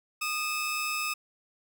sawtooth tone pair together, 1230 / 2602 Hz, D#6 / E7, -20 / -23 cents, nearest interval octave + minor second, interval 1297 cents, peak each -29 / -28 dBFS, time 0.21-1.14 s, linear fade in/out 10 ms, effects none

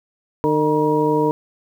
harmonic tone with a mistuned harmonic, 152 Hz, D#3, 40 cents flat, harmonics 1 / 2 / 3 / 4 / 6, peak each -25 / -20 / -18 / -28 / -21 dBFS, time 0.44-1.31 s, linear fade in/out 0 ms, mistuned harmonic 6, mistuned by +77 cents, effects 8-bit

